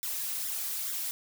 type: noise with flanger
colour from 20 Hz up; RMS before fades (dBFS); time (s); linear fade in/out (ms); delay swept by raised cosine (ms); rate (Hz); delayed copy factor
blue; -34; 0.03-1.11; 0; 0.54 to 4.34; 2.3; +0.9
effects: none